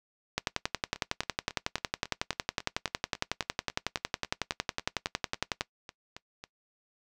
two click trains, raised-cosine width 0.2 ms, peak -10 / -24 dBFS, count 58 / 21, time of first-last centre 0.38-5.609 / 0.96-6.439 s, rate 10.9 / 3.65 Hz, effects noise-tail reverb RT60 0.1 s tail -20 dB re dry

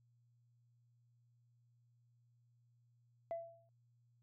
sine tone with exponential decay, 671 Hz, E5, 31 cents sharp, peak -35 dBFS, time 3.31-3.69 s, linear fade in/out 0 ms, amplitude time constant 82 ms, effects tanh soft clip ceiling -35 dBFS + added 119 Hz sine -70 dBFS peak until 4.22 s

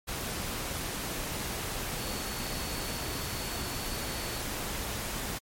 sine tone in noise, 4435 Hz, C#8, in tune, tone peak -44 dBFS, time 1.97-4.42 s, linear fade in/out 20 ms, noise pink, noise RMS -35 dBFS, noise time 0.07-5.39 s, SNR -12 dB, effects MP3 64 kbps

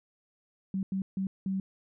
sine tone bursts at uneven times, 191.8 Hz, G3, 37 cents flat, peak -28 dBFS, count 4, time 0.74-0.83 / 0.92-1.02 / 1.17-1.27 / 1.46-1.6 s, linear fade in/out 2 ms, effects none

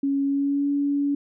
sine tone with pitch glide, 277.4 to 284.2 Hz, C#4 to C#4, +1 to +43 cents, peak -20 dBFS, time 0.03-1.15 s, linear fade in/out 5 ms, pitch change +42 cents, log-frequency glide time 0.24-0.69 s, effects none

